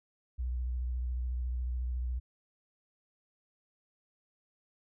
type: tone with vibrato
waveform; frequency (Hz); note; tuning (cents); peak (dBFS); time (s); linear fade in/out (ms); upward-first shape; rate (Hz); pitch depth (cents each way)
sine; 61.74; B1; 0; -31; 0.38-2.2; 20; sine; 14; 46
effects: none